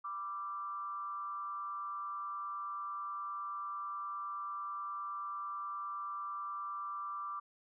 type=tone with frequency modulation; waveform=sine; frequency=1174.7 Hz; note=D6; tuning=in tune; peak=-38 dBFS; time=0.04-7.4 s; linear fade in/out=10 ms; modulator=180 Hz; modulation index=0.47; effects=none